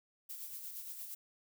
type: noise with tremolo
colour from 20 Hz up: violet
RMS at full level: -44 dBFS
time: 0.29-1.15 s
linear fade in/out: 10 ms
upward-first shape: sine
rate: 8.6 Hz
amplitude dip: 45%
effects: none